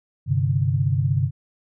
sine chord, G suspended fourth, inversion none, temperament just, 98 / 130.67 / 147 Hz, G2 / C3 / D3, 0 / -2 / +2 cents, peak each -23 / -21 / -23 dBFS, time 0.26-1.31 s, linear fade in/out 50 ms, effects none

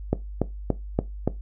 click train, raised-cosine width 2 ms, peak -7 dBFS, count 5, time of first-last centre 0.13-1.276 s, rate 3.49 Hz, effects noise-tail reverb RT60 0.2 s tail -17 dB re dry + added 50 Hz sine -33 dBFS peak until 1.41 s

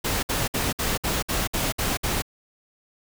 pink noise bursts, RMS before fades -25 dBFS, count 9, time 0.04-2.222 s, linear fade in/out 10 ms, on 190 ms, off 59 ms, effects none

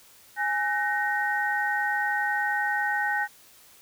sine tone cluster, 828 / 1517 / 1865 Hz, G#5 / F#6 / A#6, -5 / +43 / 0 cents, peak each -28 dBFS, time 0.36-3.28 s, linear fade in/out 50 ms, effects white hiss -54 dBFS RMS until 3.81 s

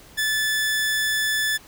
sawtooth tone, 1740 Hz, A6, 20 cents flat, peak -17 dBFS, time 0.17-1.58 s, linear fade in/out 20 ms, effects pink hiss -48 dBFS RMS until 1.67 s

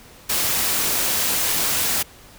white noise, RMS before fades -21 dBFS, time 0.29-2.03 s, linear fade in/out 10 ms, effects pink hiss -46 dBFS RMS until 2.38 s

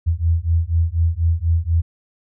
sine beating tone pair, 81.3 / 85.4 Hz, E2 / F2, -23 / -38 cents, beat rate 4.1 Hz, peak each -18 dBFS, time 0.06-1.82 s, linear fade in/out 20 ms, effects none

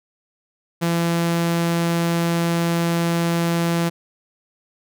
sawtooth tone, 169.1 Hz, E3, 44 cents sharp, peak -14 dBFS, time 0.81-3.9 s, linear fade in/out 20 ms, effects none

